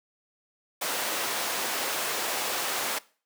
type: high-pass noise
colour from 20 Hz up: pink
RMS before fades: -30 dBFS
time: 0.81-2.99 s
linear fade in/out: 10 ms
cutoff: 500 Hz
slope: 12 dB/octave
effects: noise-tail reverb RT60 0.4 s tail -21 dB re dry